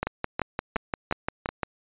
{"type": "two click trains", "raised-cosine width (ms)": 0.5, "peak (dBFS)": [-11, -11], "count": [10, 5], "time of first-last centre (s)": [[0.07, 1.633], [0.03, 1.49]], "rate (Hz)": [5.76, 2.74], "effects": ["resampled to 8000 Hz"]}